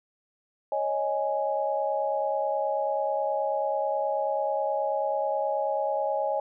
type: chord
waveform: sine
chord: C# suspended second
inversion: none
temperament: just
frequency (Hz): 554.4 / 623.7 / 831.5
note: C#5 / D#5 / G#5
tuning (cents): 0 / +4 / +2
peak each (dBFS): -29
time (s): 0.72-6.4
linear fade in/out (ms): 2
effects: none